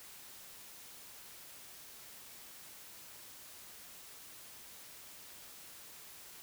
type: silence
effects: white hiss -53 dBFS RMS until 6.42 s